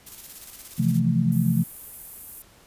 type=noise with tremolo; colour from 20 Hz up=blue; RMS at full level=-39 dBFS; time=0.06-1 s; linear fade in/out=10 ms; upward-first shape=square; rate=17 Hz; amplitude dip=45%
type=chord; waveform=sine; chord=F major seventh; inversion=second; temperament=equal; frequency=130.81 / 164.81 / 174.61 / 220 Hz; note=C3 / E3 / F3 / A3; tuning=0 / 0 / 0 / 0 cents; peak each=-24 dBFS; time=0.78-1.64 s; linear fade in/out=20 ms
type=high-pass noise; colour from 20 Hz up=pink; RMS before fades=-39 dBFS; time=1.32-2.42 s; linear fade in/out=0 ms; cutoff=11000 Hz; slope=24 dB/octave
effects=pink hiss -54 dBFS RMS until 2.66 s + resampled to 32000 Hz